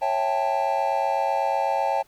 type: chord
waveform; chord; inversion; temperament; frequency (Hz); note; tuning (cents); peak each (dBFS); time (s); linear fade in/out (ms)
triangle; A dominant seventh; first; just; 550 / 660 / 792 / 880; C#5 / E5 / G5 / A5; -14 / +2 / +18 / 0; -26 / -27 / -23 / -24; 0.01-2.03; 20
effects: pink hiss -59 dBFS RMS until 2.07 s